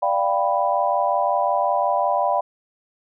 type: chord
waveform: sine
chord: G dominant seventh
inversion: second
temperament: equal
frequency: 587.3 / 698.5 / 784 / 987.8 Hz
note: D5 / F5 / G5 / B5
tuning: 0 / 0 / 0 / 0 cents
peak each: -23 dBFS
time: 0.02-2.41 s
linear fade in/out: 10 ms
effects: none